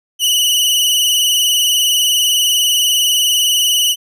sawtooth tone with vibrato, 2960 Hz, F#7, in tune, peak -8 dBFS, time 0.19-3.96 s, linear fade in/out 50 ms, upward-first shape sine, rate 20 Hz, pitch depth 60 cents each way, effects none

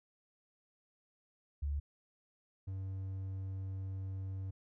sine / triangle tone pair in turn, 71.9 / 95.7 Hz, D2 / G2, -36 / -41 cents, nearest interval perfect fourth, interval 495 cents, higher second, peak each -33 / -36 dBFS, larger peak first, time 1.62-1.8 / 2.67-4.51 s, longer second, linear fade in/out 10 ms, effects none

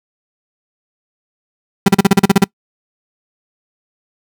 35% pulse tone bursts, 196 Hz, G3, in tune, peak -3 dBFS, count 10, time 1.86-2.442 s, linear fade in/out 5 ms, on 24 ms, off 38 ms, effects noise-tail reverb RT60 0.1 s tail -25 dB re dry

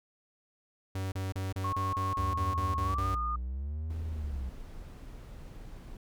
45% pulse tone bursts, 95.2 Hz, F#2, 50 cents sharp, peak -32 dBFS, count 11, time 0.95-3.15 s, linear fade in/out 5 ms, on 170 ms, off 33 ms
sine tone with pitch glide, 1094 to 1220.9 Hz, C#6 to D#6, -23 to -33 cents, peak -31 dBFS, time 1.64-3.36 s, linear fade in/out 5 ms, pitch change +190 cents, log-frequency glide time 2.83-3.06 s
triangle tone with vibrato, 69.3 Hz, C#2, in tune, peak -31 dBFS, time 2.17-4.5 s, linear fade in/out 10 ms, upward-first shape sine, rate 0.69 Hz, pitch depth 270 cents each way
brown noise, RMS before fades -45 dBFS, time 3.9-5.97 s, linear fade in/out 2 ms
effects none

